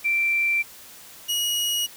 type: tone pair in turn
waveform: sine / sawtooth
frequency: 2349 / 2899 Hz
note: D7 / F#7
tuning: 0 / -36 cents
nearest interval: major third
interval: 364 cents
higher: second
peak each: -19 dBFS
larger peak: neither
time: 0.04-0.63 / 1.28-1.87 s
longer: neither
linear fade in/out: 20 ms
effects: white hiss -45 dBFS RMS until 1.96 s